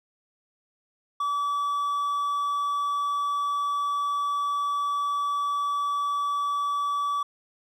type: tone with hard clipping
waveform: triangle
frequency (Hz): 1149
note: D6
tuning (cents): -38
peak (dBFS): -25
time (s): 1.2-7.23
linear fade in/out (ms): 5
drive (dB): 6
effects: none